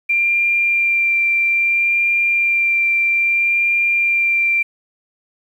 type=tone with vibrato; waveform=sine; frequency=2375 Hz; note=D7; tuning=19 cents sharp; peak=-13 dBFS; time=0.09-4.63 s; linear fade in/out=10 ms; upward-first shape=sine; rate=0.61 Hz; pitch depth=11 cents each way; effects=8-bit